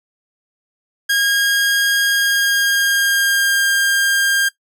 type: tone with pitch glide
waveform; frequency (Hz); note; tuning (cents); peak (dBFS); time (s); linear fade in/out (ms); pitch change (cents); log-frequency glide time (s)
sawtooth; 1628 to 1604.7; G#6 to G6; -35 to +40; -10; 1.09-4.49; 10; -25; 2.03-3.65
effects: noise-tail reverb RT60 0.1 s tail -18 dB re dry